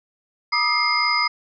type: tone cluster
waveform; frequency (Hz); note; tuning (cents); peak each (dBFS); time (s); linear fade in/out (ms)
sine; 961 / 1198 / 1262 / 2113 / 4969; B5 / D6 / D#6 / C7 / D#8; -48 / +34 / +24 / +16 / -3; -27 / -25 / -26 / -21 / -23; 0.52-1.28; 10
effects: none